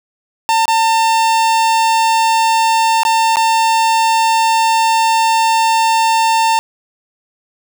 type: tone with dropouts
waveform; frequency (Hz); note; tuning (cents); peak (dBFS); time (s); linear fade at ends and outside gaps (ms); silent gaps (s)
45% pulse; 900; A5; +39; -10; 0.49-6.59; 0; 0.655-0.68 / 3.033-3.051 / 3.358-3.369
effects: none